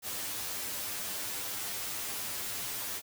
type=noise with comb filter; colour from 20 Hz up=white; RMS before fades=-37 dBFS; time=0.02-3.02 s; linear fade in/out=50 ms; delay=10 ms; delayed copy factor=+0.7; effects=none